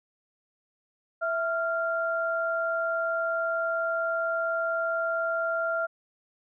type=tone pair together; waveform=sine; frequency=659.3 / 1387.8 Hz; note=E5 / F6; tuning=0 / -11 cents; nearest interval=octave + minor second; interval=1289 cents; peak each=-28 dBFS; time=1.21-5.87 s; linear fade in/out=20 ms; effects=none